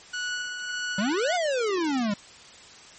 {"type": "tone with tremolo", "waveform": "sawtooth", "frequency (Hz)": 1471, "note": "F#6", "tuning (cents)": -11, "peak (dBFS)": -24, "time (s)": [0.13, 1.37], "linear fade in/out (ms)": 10, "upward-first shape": "sine", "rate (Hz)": 1.7, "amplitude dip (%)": 45}
{"type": "exponential two-way sweep", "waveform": "square", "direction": "up then down", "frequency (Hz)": [185, 740, 196.1], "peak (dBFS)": -24, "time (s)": [0.98, 2.14], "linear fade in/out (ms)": 5, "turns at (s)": 1.34}
{"effects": ["white hiss -48 dBFS RMS until 2.98 s", "MP3 32 kbps"]}